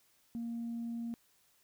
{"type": "tone", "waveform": "sine", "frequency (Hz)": 233.1, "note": "A#3", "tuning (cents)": 0, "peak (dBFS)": -35, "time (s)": [0.35, 1.14], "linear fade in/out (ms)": 0, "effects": ["tanh soft clip ceiling -33 dBFS", "white hiss -70 dBFS RMS until 1.63 s"]}